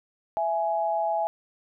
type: tone pair together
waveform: sine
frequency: 663.5 / 836 Hz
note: E5 / G#5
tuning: +11 / +11 cents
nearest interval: major third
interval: 400 cents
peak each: -26 dBFS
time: 0.37-1.27 s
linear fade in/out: 0 ms
effects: none